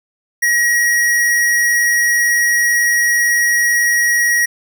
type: tone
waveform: square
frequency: 1901 Hz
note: A#6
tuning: 33 cents sharp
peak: -12 dBFS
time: 0.42-4.46 s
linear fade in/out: 10 ms
effects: none